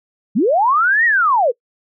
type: linear two-way sweep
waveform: sine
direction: up then down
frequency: 167 to 1928 to 430.8 Hz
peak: -11 dBFS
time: 0.35-1.52 s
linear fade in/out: 20 ms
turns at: 1.05 s
effects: noise-tail reverb RT60 0.1 s tail -24 dB re dry